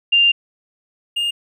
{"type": "tone pair in turn", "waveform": ["sine", "triangle"], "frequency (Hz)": [2794, 2826], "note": ["F7", "F7"], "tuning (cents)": [0, 20], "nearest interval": "unison", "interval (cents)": 20, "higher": "second", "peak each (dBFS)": [-10, -16], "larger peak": "first", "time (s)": [[0.12, 0.32], [1.16, 1.31]], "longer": "first", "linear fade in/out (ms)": 10, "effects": []}